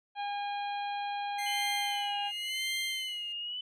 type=harmonic tone; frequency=813 Hz; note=G#5; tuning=37 cents flat; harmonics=1 / 2 / 3 / 4 / 5; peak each=-33 / -45 / -45 / -46 / -50 dBFS; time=0.15-2.32 s; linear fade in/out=50 ms
type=tone with tremolo; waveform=sawtooth; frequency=2093 Hz; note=C7; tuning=in tune; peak=-29 dBFS; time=1.38-3.33 s; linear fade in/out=10 ms; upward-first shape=sine; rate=0.92 Hz; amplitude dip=95%
type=tone with vibrato; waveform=sine; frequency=3000 Hz; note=F#7; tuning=23 cents sharp; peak=-35 dBFS; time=1.46-3.61 s; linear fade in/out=5 ms; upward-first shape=sine; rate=0.94 Hz; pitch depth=97 cents each way
effects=resampled to 32000 Hz